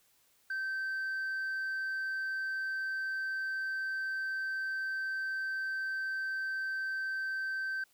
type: tone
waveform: sine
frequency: 1552 Hz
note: G6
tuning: 18 cents flat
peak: -30 dBFS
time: 0.5-7.84 s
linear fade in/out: 5 ms
effects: tanh soft clip ceiling -32 dBFS + white hiss -69 dBFS RMS until 7.93 s